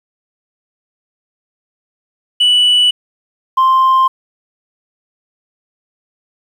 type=tone pair in turn; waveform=sine; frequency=2960 / 1050.2 Hz; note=F#7 / C6; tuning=0 / +6 cents; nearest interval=octave + tritone; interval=1794 cents; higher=first; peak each=-5 dBFS; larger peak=neither; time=2.4-2.91 / 3.57-4.08 s; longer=neither; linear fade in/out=10 ms; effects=tanh soft clip ceiling -6 dBFS + 7-bit